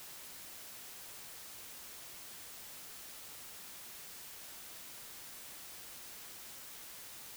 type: silence
effects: white hiss -50 dBFS RMS until 7.36 s